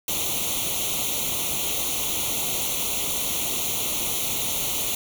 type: noise with comb filter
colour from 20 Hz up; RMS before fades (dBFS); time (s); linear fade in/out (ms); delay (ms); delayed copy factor
white; -26; 0.08-4.95; 2; 0.3; +0.95
effects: none